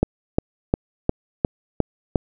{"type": "click train", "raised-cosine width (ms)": 2, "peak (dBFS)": -3, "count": 7, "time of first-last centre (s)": [0.03, 2.158], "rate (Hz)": 2.82, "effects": []}